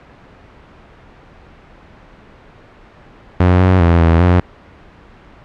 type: tone with pitch steps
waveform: sawtooth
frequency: 90.2 / 92.7 / 85 / 82.7 / 89 Hz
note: F#2 / F#2 / F2 / E2 / F2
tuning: -44 / +4 / -46 / +6 / +33 cents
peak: -4 dBFS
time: 3.4-4.4 s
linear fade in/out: 5 ms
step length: 200 ms
effects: pink hiss -42 dBFS RMS until 5.44 s + low-pass 2000 Hz 12 dB/octave